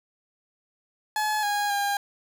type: tone with pitch steps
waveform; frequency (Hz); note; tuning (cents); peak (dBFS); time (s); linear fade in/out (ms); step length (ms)
30% pulse; 853 / 822 / 807; G#5 / G#5 / G#5; +46 / -18 / -50; -21; 1.16-1.97; 2; 270
effects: none